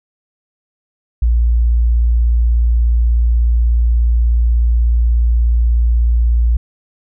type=tone; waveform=sine; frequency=58.27 Hz; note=A#1; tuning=in tune; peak=-9 dBFS; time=1.22-6.57 s; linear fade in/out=5 ms; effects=none